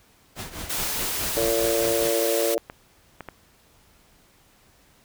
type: noise with tremolo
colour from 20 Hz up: pink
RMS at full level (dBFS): -32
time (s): 0.35-2.12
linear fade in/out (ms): 50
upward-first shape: triangle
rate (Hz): 4.8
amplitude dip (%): 80
type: high-pass noise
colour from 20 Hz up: white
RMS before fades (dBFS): -28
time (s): 0.69-2.55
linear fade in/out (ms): 10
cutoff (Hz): 250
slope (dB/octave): 96
type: harmonic tone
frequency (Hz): 114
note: A#2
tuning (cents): -38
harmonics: 3 / 4 / 5 / 6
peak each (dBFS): -28 / -25 / -25 / -34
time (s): 1.37-2.58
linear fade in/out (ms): 0
type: clicks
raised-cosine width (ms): 0.5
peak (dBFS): -20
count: 4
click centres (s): 2.069 / 2.699 / 3.207 / 3.287
effects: pink hiss -58 dBFS RMS until 5.04 s